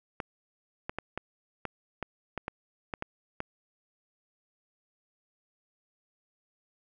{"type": "clicks", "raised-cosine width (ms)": 0.5, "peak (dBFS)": -18, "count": 11, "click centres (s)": [0.202, 0.895, 0.986, 1.176, 1.653, 2.027, 2.377, 2.481, 2.938, 3.024, 3.404], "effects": []}